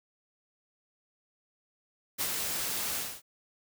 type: noise with ADSR envelope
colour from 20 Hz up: white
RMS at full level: -30 dBFS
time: 2.18-3.22 s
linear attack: 28 ms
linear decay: 67 ms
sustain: -3 dB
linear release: 260 ms
effects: none